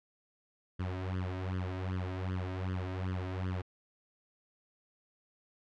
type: tone with flanger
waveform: sawtooth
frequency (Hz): 92.5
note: F#2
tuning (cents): 0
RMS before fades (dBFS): -36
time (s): 0.79-3.62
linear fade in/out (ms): 10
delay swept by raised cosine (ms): 0.62 to 3.22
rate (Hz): 2.6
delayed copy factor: +0.9
effects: low-pass 3000 Hz 12 dB/octave